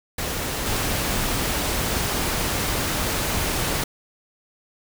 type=noise with level steps; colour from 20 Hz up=pink; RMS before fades=-27 / -24 dBFS; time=0.18-3.84 s; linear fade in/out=5 ms; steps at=0.66 s; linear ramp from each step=2 ms; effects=none